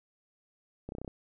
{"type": "clicks", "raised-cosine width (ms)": 2, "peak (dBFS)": -26, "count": 7, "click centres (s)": [0.89, 0.921, 0.951, 0.984, 1.016, 1.047, 1.078], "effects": []}